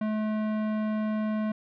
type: tone with tanh clipping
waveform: sine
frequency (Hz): 215.2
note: A3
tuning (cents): -38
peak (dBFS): -28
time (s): 0.01-1.52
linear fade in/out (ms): 5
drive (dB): 17
effects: none